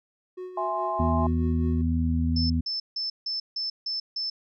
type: tone with tremolo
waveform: triangle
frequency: 367 Hz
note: F#4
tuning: 14 cents flat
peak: -31 dBFS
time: 0.37-1.82 s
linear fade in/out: 10 ms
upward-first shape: sine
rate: 4.8 Hz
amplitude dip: 55%
type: chord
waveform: sine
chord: E augmented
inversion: none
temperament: equal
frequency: 659.3 / 830.6 / 1046.5 Hz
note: E5 / G#5 / B#5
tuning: 0 / 0 / 0 cents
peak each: -30 / -31 / -29 dBFS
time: 0.57-1.27 s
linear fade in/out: 5 ms
type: harmonic tone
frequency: 81.8 Hz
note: E2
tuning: 13 cents flat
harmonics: 1 / 2 / 3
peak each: -24 / -31 / -26 dBFS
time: 0.99-2.61 s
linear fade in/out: 10 ms
type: tone bursts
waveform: sine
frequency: 5274 Hz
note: E8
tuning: in tune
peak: -27 dBFS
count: 7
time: 2.36-4.3 s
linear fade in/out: 5 ms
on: 140 ms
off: 160 ms
effects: none